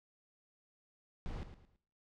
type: noise with echo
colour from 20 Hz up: brown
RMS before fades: -41 dBFS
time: 1.26-1.43 s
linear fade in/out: 0 ms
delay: 110 ms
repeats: 3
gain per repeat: -10 dB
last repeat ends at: 1.76 s
effects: noise-tail reverb RT60 0.7 s tail -23 dB re dry + low-pass 5000 Hz 12 dB/octave